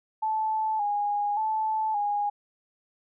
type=tone with vibrato; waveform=sine; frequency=847 Hz; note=G#5; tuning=34 cents sharp; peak=-24 dBFS; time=0.22-2.3 s; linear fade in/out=10 ms; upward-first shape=square; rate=0.87 Hz; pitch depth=51 cents each way; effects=none